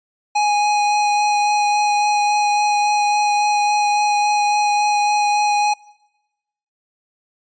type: tone with vibrato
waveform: square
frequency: 830.6 Hz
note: G#5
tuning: in tune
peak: -15 dBFS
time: 0.35-5.74 s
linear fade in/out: 10 ms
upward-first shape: sine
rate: 3.6 Hz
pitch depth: 9 cents each way
effects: noise-tail reverb RT60 1.0 s tail -24 dB re dry + resampled to 16000 Hz